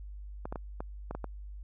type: clicks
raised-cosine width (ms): 1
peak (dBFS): -23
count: 7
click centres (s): 0.455 / 0.525 / 0.558 / 0.805 / 1.11 / 1.15 / 1.243
effects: added 50 Hz sine -41 dBFS peak until 1.63 s